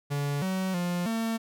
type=tone with pitch steps; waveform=45% pulse; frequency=143.2 / 188.3 / 176.1 / 225.9 Hz; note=D3 / F#3 / F3 / A3; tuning=-43 / +31 / +15 / +46 cents; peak=-27 dBFS; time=0.1-1.38 s; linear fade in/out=20 ms; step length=320 ms; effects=none